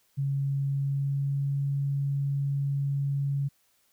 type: tone with pitch glide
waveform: sine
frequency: 138.59 to 139.88 Hz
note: C#3 to C#3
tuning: 0 to +16 cents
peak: -25 dBFS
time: 0.17-3.49 s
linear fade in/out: 20 ms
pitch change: +16 cents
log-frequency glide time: 0.64-1.57 s
effects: white hiss -68 dBFS RMS until 3.92 s